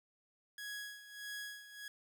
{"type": "tone with tremolo", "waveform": "sawtooth", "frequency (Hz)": 1665, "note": "G#6", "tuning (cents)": 4, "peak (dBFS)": -38, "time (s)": [0.58, 1.88], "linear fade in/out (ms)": 2, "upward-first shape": "sine", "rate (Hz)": 1.6, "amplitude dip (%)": 75, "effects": ["12-bit"]}